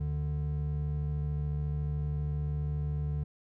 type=tone pair together; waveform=triangle; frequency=73.88 / 147.6 Hz; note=D2 / D3; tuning=+11 / +9 cents; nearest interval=octave; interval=1198 cents; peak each=-31 / -30 dBFS; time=0-3.24 s; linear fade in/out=10 ms; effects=none